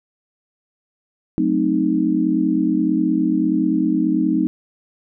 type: chord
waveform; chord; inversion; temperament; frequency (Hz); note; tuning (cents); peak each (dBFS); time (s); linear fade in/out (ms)
sine; F# diminished seventh; none; equal; 185 / 220 / 261.6 / 311.1; F#3 / A3 / C4 / Eb4; 0 / 0 / 0 / 0; -23 / -23 / -21 / -18; 1.38-4.47; 0
effects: none